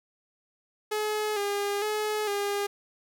sawtooth tone with vibrato, 415.3 Hz, G#4, in tune, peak -23 dBFS, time 0.91-2.67 s, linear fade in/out 10 ms, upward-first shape square, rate 1.1 Hz, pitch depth 42 cents each way, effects none

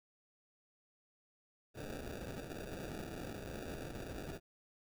white noise with sample-and-hold, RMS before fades -45 dBFS, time 1.74-4.4 s, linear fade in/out 50 ms, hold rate 1050 Hz, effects none

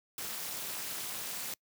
white noise with amplitude modulation, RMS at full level -35 dBFS, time 0.18-1.54 s, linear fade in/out 2 ms, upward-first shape sine, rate 267 Hz, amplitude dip 95%, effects noise-tail reverb RT60 0.1 s tail -26 dB re dry + high-pass 100 Hz 12 dB/octave

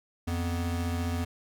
square tone pair together, 86.6 / 244.9 Hz, F2 / B3, -14 / -14 cents, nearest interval octave + tritone, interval 1800 cents, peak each -30 / -35 dBFS, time 0.27-1.25 s, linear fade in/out 10 ms, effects none

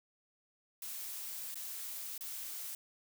blue noise with dropouts, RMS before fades -43 dBFS, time 0.82-2.75 s, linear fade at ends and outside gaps 2 ms, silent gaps 1.544-1.555 / 2.179-2.208 s, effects none

